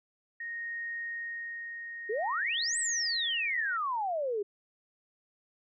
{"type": "tone with tremolo", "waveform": "sine", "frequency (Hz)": 1862, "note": "A#6", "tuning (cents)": -2, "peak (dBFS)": -34, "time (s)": [0.4, 3.77], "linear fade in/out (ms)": 5, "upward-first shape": "sine", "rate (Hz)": 0.49, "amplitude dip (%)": 40}
{"type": "exponential two-way sweep", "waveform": "sine", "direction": "up then down", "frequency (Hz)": [392, 8372, 392], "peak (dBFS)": -29, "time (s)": [2.09, 4.43], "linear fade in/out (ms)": 10, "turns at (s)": 2.78}
{"effects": []}